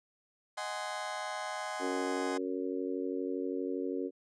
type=chord; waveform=30% pulse; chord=Ab dominant seventh; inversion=second; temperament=just; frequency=623 / 747.5 / 830.6 / 1038.3 Hz; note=Eb5 / Gb5 / Ab5 / C6; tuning=+2 / +17 / 0 / -14 cents; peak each=-39 dBFS; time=0.57-2.38 s; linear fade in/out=10 ms
type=harmonic tone; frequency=92.5 Hz; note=F#2; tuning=in tune; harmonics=3 / 4 / 5 / 6; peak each=-36 / -37 / -38 / -46 dBFS; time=1.79-4.11 s; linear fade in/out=50 ms
effects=resampled to 22050 Hz